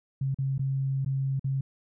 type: tone with dropouts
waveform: sine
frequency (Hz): 135.2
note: C#3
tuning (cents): -43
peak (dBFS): -25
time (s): 0.21-1.61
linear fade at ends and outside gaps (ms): 5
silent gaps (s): 0.345-0.386 / 0.581-0.593 / 1.048-1.06 / 1.395-1.443
effects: none